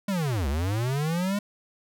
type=linear two-way sweep; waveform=square; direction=down then up; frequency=207.7 to 65.41 to 207.7 Hz; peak=-25 dBFS; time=0.08-1.39 s; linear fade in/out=5 ms; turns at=0.48 s; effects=none